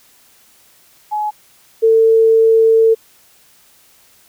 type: tone pair in turn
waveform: sine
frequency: 845 / 448.6 Hz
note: G#5 / A4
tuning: +30 / +34 cents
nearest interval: major seventh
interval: 1096 cents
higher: first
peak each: -16 / -7 dBFS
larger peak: second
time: 1.11-1.31 / 1.82-2.95 s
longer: second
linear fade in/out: 20 ms
effects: white hiss -50 dBFS RMS until 4.28 s